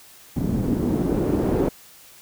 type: noise with low-pass filter sweep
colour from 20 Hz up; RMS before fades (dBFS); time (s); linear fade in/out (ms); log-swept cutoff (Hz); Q
white; -22; 0.36-1.69; 5; 220 to 410; 1.7
effects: white hiss -48 dBFS RMS until 2.21 s